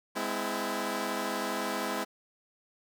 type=chord; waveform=10% pulse; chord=Ab augmented; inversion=none; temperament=equal with one note detuned; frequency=207.7 / 256.5 / 329.6 Hz; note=Ab3 / C4 / E4; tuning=0 / -34 / 0 cents; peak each=-27 dBFS; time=0.15-2.05 s; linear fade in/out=20 ms; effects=none